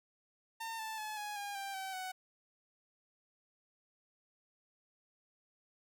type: tone with pitch steps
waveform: sawtooth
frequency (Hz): 906 / 881.2 / 857.1 / 833.7 / 810.9 / 788.7 / 767.2 / 746.2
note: A#5 / A5 / A5 / G#5 / G#5 / G5 / G5 / F#5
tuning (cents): -50 / +2 / -46 / +6 / -42 / +10 / -37 / +14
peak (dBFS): -36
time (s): 0.6-2.12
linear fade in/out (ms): 10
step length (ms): 190
effects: none